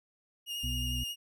40% pulse tone with vibrato, 2848 Hz, F7, 33 cents sharp, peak -34 dBFS, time 0.46-1.16 s, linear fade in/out 50 ms, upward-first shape sine, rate 11 Hz, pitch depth 18 cents each way
harmonic tone, 61.74 Hz, B1, in tune, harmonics 1 / 2 / 4, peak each -34 / -38 / -42 dBFS, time 0.63-1.04 s, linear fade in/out 10 ms
effects none

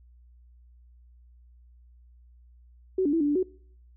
sine tone with pitch steps, 376.1 / 288.7 / 329.8 / 290.3 / 292.1 / 371.3 Hz, F#4 / D4 / E4 / D4 / D4 / F#4, +28 / -30 / +1 / -20 / -9 / +6 cents, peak -21 dBFS, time 2.98-3.43 s, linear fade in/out 5 ms, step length 75 ms, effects noise-tail reverb RT60 0.6 s tail -24 dB re dry + added 60 Hz sine -52 dBFS peak until 3.96 s

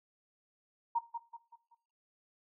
sine tone with echo, 936 Hz, A#5, 7 cents sharp, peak -27 dBFS, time 0.95-0.99 s, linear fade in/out 10 ms, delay 190 ms, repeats 4, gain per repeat -8 dB, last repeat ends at 1.75 s, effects noise-tail reverb RT60 0.5 s tail -17 dB re dry

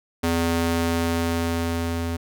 sawtooth ring-modulated tone, 167.6 Hz, E3, 29 cents sharp, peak -15 dBFS, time 0.23-2.17 s, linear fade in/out 10 ms, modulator 83.7 Hz, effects none

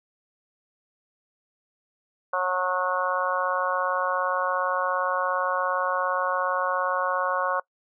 harmonic tone, 182.7 Hz, F#3, 22 cents flat, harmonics 3 / 4 / 5 / 6 / 7 / 8, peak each -28 / -33 / -32 / -27 / -33 / -31 dBFS, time 2.33-7.6 s, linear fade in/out 5 ms, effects noise-tail reverb RT60 0.1 s tail -23 dB re dry

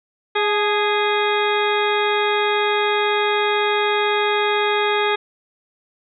harmonic tone with a mistuned harmonic, 414 Hz, G#4, 5 cents flat, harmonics 1 / 2 / 3 / 4 / 5 / 6 / 8 / 9, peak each -20 / -23 / -25 / -26 / -27 / -28 / -29 / -30 dBFS, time 0.35-5.16 s, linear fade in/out 10 ms, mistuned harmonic 2, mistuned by +45 cents, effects none

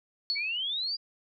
sine tone with exponential decay, 4406 Hz, C#8, 11 cents flat, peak -24 dBFS, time 0.3-0.57 s, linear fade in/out 0 ms, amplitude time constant 58 ms
sine exponential sweep, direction up, 2217 to 4881 Hz, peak -29 dBFS, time 0.35-0.97 s, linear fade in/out 20 ms
effects none

